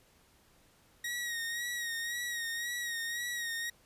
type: tone with vibrato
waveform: sawtooth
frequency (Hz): 1887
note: A#6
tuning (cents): +21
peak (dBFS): -31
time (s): 1.04-3.7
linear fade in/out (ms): 5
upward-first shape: sine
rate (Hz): 1.9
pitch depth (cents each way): 45
effects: pink hiss -65 dBFS RMS until 3.85 s + resampled to 32000 Hz